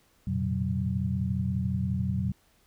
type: tone cluster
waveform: sine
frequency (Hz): 88.3 / 111.3 / 122.8 / 143 / 188.4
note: F2 / A2 / B2 / D3 / F#3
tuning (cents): +20 / +20 / -9 / -46 / +32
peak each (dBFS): -31 / -38 / -31 / -37 / -30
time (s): 0.27-2.32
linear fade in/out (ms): 5
effects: pink hiss -65 dBFS RMS until 2.66 s

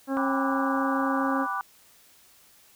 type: harmonic tone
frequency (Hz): 270.5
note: C#4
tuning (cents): -42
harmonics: 1 / 2 / 3 / 4 / 5 / 6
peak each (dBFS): -26 / -32 / -36 / -38 / -40 / -42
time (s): 0.07-1.47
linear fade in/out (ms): 50
type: chord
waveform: sine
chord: G major seventh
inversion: none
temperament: equal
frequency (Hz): 784 / 987.8 / 1174.7 / 1480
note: G5 / B5 / D6 / F#6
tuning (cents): 0 / 0 / 0 / 0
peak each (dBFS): -35 / -33 / -30 / -34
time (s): 0.17-1.61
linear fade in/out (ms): 0
effects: white hiss -57 dBFS RMS until 2.75 s

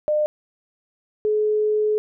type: tone pair in turn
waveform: sine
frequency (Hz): 604 / 425.7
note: D5 / G#4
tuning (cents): +48 / +43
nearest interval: tritone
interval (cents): 605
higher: first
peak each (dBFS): -17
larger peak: neither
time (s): 0.08-0.26 / 1.25-1.98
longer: second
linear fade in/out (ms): 0
effects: none

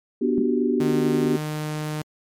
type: chord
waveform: sine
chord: G major seventh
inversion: first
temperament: just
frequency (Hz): 245 / 294 / 367.5 / 392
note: B3 / D4 / F#4 / G4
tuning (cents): -14 / +2 / -12 / 0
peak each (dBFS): -22 / -25 / -25 / -25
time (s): 0.21-1.37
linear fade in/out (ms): 10
type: tone with exponential decay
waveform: sine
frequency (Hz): 209.6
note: G#3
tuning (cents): +16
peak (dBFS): -21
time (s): 0.38-0.53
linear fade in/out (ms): 0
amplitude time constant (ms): 32
type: tone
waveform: sawtooth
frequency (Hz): 152.6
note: D#3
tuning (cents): -33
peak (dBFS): -22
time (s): 0.8-2.02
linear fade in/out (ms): 5
effects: MP3 96 kbps

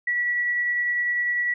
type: tone with tremolo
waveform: sine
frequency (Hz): 1941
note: B6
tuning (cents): -31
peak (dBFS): -20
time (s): 0.07-1.54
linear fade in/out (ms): 5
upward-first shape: triangle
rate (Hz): 10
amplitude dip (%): 25
effects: none

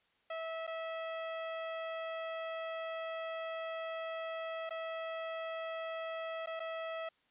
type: tone with dropouts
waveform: sawtooth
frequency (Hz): 651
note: E5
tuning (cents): -22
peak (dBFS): -34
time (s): 0.3-7.09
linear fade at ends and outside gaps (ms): 5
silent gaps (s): 0.668-0.675 / 4.694-4.706 / 6.461-6.471 / 6.596-6.601
effects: white hiss -73 dBFS RMS until 7.3 s + resampled to 8000 Hz

